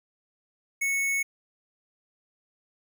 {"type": "tone", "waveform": "square", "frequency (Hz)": 2207, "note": "C#7", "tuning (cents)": -8, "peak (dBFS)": -25, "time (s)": [0.81, 1.23], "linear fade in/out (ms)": 10, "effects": ["11-bit"]}